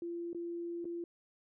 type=tone with dropouts; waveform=sine; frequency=342.4 Hz; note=F4; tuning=34 cents flat; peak=-37 dBFS; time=0.02-1.04 s; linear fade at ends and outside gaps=2 ms; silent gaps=0.331-0.347 / 0.845-0.853 s; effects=none